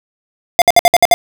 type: tone bursts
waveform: square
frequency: 700 Hz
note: F5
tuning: 4 cents sharp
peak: -4 dBFS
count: 7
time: 0.59-1.14 s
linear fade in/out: 0 ms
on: 28 ms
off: 59 ms
effects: none